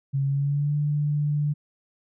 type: tone with pitch glide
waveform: sine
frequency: 137.6 to 147.48 Hz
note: C#3 to D3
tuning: -12 to +8 cents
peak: -21 dBFS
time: 0.13-1.54 s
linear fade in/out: 20 ms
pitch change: +120 cents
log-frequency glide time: 0.25-0.75 s
effects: none